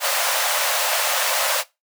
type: high-pass noise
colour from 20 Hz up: pink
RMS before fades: -21 dBFS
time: 0-1.64 s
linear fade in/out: 50 ms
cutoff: 520 Hz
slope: 96 dB/octave
effects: noise-tail reverb RT60 0.2 s tail -18 dB re dry